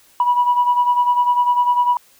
sine beating tone pair, 974 / 984 Hz, B5 / B5, -24 / -7 cents, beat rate 10 Hz, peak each -13 / -19 dBFS, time 0.2-1.97 s, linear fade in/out 2 ms, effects tanh soft clip ceiling -7 dBFS + white hiss -52 dBFS RMS until 2.19 s

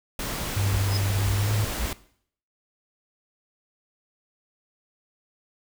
pink noise, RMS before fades -31 dBFS, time 0.19-1.93 s, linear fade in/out 2 ms
sine tone with pitch glide, 99.1 to 105.6 Hz, G2 to G#2, +19 to +29 cents, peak -22 dBFS, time 0.56-1.65 s, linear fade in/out 10 ms, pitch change +110 cents, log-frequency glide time 1.34-1.52 s
triangle tone bursts, 58.27 Hz, A#1, in tune, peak -23 dBFS, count 3, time 0.72-1.862 s, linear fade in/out 10 ms, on 74 ms, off 460 ms
triangle tone with exponential growth, 5070 Hz, D#8, 32 cents sharp, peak -24 dBFS, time 0.81-0.97 s, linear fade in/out 2 ms, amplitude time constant 33 ms
effects noise-tail reverb RT60 0.6 s tail -18 dB re dry

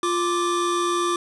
square tone pair together, 349.2 / 1174.7 Hz, F4 / D6, 0 / 0 cents, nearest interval octave + major sixth, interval 2100 cents, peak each -24 dBFS, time 0.03-1.16 s, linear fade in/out 2 ms, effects resampled to 24000 Hz + 10-bit

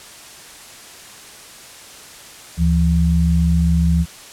sine tone pair together, 73.85 / 168.2 Hz, D2 / E3, +10 / +35 cents, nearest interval octave + major second, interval 1425 cents, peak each -15 dBFS, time 2.57-4.06 s, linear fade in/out 50 ms, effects white hiss -39 dBFS RMS until 4.32 s + low-pass 10000 Hz 12 dB/octave

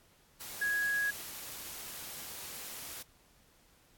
sine tone in noise, 1661.2 Hz, G#6, in tune, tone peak -29 dBFS, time 0.61-1.11 s, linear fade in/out 10 ms, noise white, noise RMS -44 dBFS, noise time 0.4-3.03 s, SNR +12 dB, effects pink hiss -65 dBFS RMS until 3.97 s + AAC 64 kbps

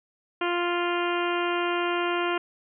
harmonic tone, 349.2 Hz, F4, in tune, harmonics 1 / 2 / 3 / 4 / 5 / 6 / 7 / 8 / 9, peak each -27 / -32 / -31 / -32 / -38 / -39 / -37 / -36 / -41 dBFS, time 0.41-2.38 s, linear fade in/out 5 ms, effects none

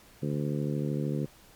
harmonic tone, 73.2 Hz, D2, 5 cents flat, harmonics 2 / 3 / 4 / 5 / 6 / 7, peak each -30 / -34 / -36 / -38 / -40 / -41 dBFS, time 0.22-1.26 s, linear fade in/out 10 ms, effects pink hiss -56 dBFS RMS until 1.55 s + MP3 96 kbps

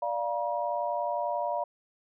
sine chord, Bb major, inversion first, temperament equal with one note detuned, 587.3 / 698.5 / 956.3 Hz, D5 / F5 / Bb5, 0 / 0 / +44 cents, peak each -32 dBFS, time 0.02-1.64 s, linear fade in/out 5 ms, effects none

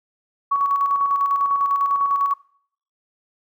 sine tone with tremolo, 1121 Hz, C#6, 19 cents sharp, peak -15 dBFS, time 0.51-2.34 s, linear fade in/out 10 ms, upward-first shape square, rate 10 Hz, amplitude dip 40%, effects noise-tail reverb RT60 0.6 s tail -22 dB re dry

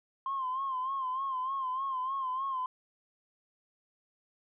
sine tone with vibrato, 1053 Hz, C6, 11 cents sharp, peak -30 dBFS, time 0.26-2.66 s, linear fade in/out 2 ms, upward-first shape sine, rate 3.3 Hz, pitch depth 70 cents each way, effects tanh soft clip ceiling -26 dBFS

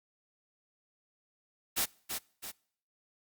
white noise with echo, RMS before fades -30 dBFS, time 1.76-1.86 s, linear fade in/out 20 ms, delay 330 ms, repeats 2, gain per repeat -6 dB, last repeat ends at 2.52 s, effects noise-tail reverb RT60 0.6 s tail -25 dB re dry + Opus 48 kbps

